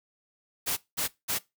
white noise bursts, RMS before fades -29 dBFS, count 3, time 0.66-1.39 s, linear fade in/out 20 ms, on 110 ms, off 200 ms, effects noise-tail reverb RT60 0.2 s tail -20 dB re dry

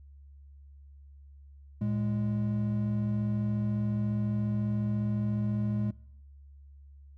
triangle tone pair together, 113.31 / 207.7 Hz, A#2 / G#3, -49 / 0 cents, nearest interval minor seventh, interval 1049 cents, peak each -28 dBFS, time 1.81-5.91 s, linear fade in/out 5 ms, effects noise-tail reverb RT60 0.8 s tail -24 dB re dry + added 70 Hz sine -49 dBFS peak until 7.17 s

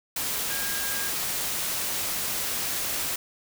sine tone in noise, 1624 Hz, G#6, 39 cents flat, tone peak -35 dBFS, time 0.5-1.09 s, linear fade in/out 5 ms, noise white, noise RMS -29 dBFS, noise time 0.16-3.16 s, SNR -9 dB, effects none

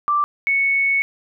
sine tone pair in turn, 1174.7 / 2213 Hz, D6 / C#7, 0 / -3 cents, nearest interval major seventh, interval 1097 cents, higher second, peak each -15 dBFS, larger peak neither, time 0.08-0.24 / 0.47-1.02 s, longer second, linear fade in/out 0 ms, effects none

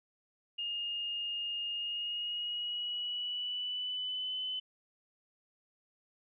sine tone with pitch glide, 2838 to 3024 Hz, F7 to F#7, +27 to +37 cents, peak -34 dBFS, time 0.58-4.6 s, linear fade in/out 10 ms, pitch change +110 cents, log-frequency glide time 1.72-4.36 s, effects none

